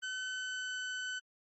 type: tone with pitch glide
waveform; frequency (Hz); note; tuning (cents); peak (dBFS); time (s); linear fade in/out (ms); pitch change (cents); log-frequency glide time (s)
30% pulse; 1520 to 1508.6; F#6 to F#6; +46 to +33; -34; 0.02-1.2; 20; -13; 0.18-0.78
effects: MP3 32 kbps